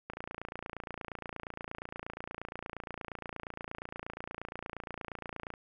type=click train; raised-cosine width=0.5 ms; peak=-24 dBFS; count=156; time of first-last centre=0.1-5.539 s; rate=28.5 Hz; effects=none